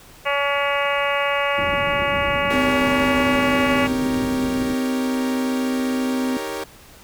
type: harmonic tone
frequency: 282.9 Hz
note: C#4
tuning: 35 cents sharp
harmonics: 2 / 3 / 4 / 5 / 6 / 7 / 8 / 9 / 10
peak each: -23 / -28 / -25 / -30 / -31 / -27 / -28 / -30 / -30 dBFS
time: 0.25-3.88 s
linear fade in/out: 20 ms
type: low-pass noise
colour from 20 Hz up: white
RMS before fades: -31 dBFS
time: 1.58-4.74 s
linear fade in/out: 2 ms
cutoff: 320 Hz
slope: 24 dB/octave
type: chord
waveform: sawtooth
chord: Eb dominant seventh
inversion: none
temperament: equal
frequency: 311.1 / 392 / 466.2 / 554.4 Hz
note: Eb4 / G4 / Bb4 / Db5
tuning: 0 / 0 / 0 / 0 cents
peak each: -30 / -27 / -27 / -28 dBFS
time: 2.5-6.64 s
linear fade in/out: 5 ms
type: tone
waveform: sine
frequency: 256.7 Hz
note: C4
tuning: 33 cents flat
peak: -20 dBFS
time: 2.53-6.37 s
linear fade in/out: 2 ms
effects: pink hiss -46 dBFS RMS until 7.03 s